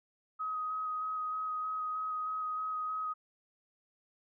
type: tone with vibrato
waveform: sine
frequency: 1261 Hz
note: D#6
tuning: 23 cents sharp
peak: -33 dBFS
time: 0.39-3.14 s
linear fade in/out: 20 ms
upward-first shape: square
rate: 3.2 Hz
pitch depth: 10 cents each way
effects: none